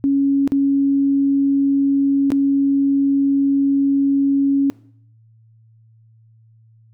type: tone with dropouts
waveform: sine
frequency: 277.2 Hz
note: C#4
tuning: in tune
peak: -13 dBFS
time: 0.04-4.7 s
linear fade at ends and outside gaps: 0 ms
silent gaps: 0.476-0.52 / 2.304-2.319 s
effects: noise-tail reverb RT60 0.6 s tail -21 dB re dry + added 112 Hz sine -48 dBFS peak until 6.93 s